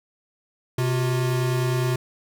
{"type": "tone pair together", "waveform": "square", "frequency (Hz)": [128.3, 355.2], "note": ["C3", "F4"], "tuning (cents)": [-34, 29], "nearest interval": "octave + tritone", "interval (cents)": 1763, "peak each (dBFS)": [-22, -29], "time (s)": [0.78, 1.96], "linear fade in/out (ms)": 5, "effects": []}